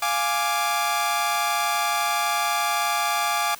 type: chord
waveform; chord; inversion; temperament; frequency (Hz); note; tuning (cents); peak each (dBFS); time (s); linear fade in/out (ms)
sawtooth; D diminished; first; equal; 698.5 / 830.6 / 1174.7; F5 / Ab5 / D6; 0 / 0 / 0; -24 / -22 / -21; 0.02-3.55; 5
effects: white hiss -44 dBFS RMS until 3.59 s